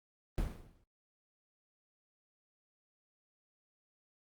brown noise with exponential decay, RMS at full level -32 dBFS, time 0.38-0.84 s, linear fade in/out 0 ms, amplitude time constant 100 ms, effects Opus 32 kbps

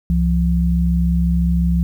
sine tone pair together, 66.4 / 172.32 Hz, C2 / F3, +26 / -23 cents, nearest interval octave + perfect fourth, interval 1651 cents, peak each -16 dBFS, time 0.1-1.83 s, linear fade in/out 0 ms, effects 8-bit

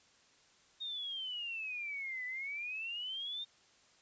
sine exponential two-way sweep, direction down then up, 3729 to 1980 to 3669 Hz, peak -38 dBFS, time 0.8-3.45 s, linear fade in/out 20 ms, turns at 2.25 s, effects white hiss -66 dBFS RMS until 4.01 s + resampled to 16000 Hz

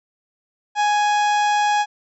harmonic tone, 832 Hz, G#5, 3 cents sharp, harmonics 1 / 2 / 3 / 4 / 5 / 6 / 7 / 8 / 9, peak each -16 / -25 / -30 / -31 / -39 / -38 / -37 / -43 / -40 dBFS, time 0.75-1.86 s, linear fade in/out 50 ms, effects none

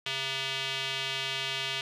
square tone with band-pass filter, 134.4 Hz, C3, 47 cents sharp, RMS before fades -33 dBFS, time 0.06-1.81 s, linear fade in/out 2 ms, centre 3100 Hz, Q 2.6, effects none

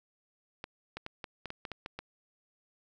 clicks, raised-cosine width 0.3 ms, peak -23 dBFS, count 10, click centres 0.641 / 0.97 / 1.064 / 1.242 / 1.457 / 1.504 / 1.652 / 1.717 / 1.861 / 1.99 s, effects none

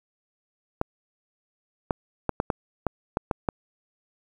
clicks, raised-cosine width 1 ms, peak -9 dBFS, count 9, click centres 0.814 / 1.908 / 2.293 / 2.401 / 2.502 / 2.867 / 3.171 / 3.312 / 3.488 s, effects 8-bit

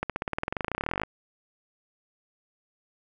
accelerating click train, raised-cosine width 0.5 ms, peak -13 dBFS, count 28, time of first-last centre 0.03-1.035 s, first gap 67 ms, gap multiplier 0.95, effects none

